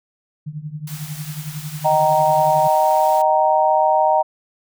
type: tone with tremolo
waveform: sine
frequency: 151.4 Hz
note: D#3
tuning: 47 cents flat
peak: -23 dBFS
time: 0.46-2.68 s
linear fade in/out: 10 ms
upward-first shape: triangle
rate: 11 Hz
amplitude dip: 90%
type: band-stop noise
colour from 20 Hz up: white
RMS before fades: -36 dBFS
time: 0.87-3.22 s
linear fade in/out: 5 ms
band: 200 to 650 Hz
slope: 96 dB/octave
type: chord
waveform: sine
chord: Eb major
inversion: none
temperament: equal with one note detuned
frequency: 622.3 / 769.2 / 932.3 Hz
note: Eb5 / G5 / Bb5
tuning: 0 / -33 / 0 cents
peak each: -17 dBFS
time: 1.84-4.23 s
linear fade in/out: 20 ms
effects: none